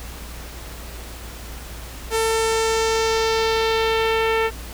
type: tone with low-pass filter sweep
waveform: sawtooth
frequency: 447.7 Hz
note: A4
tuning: 30 cents sharp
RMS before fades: -20 dBFS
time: 2.1-4.51 s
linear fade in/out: 50 ms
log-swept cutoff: 11000 to 2400 Hz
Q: 1.7
effects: added 58 Hz sine -35 dBFS peak until 4.73 s + pink hiss -38 dBFS RMS until 4.73 s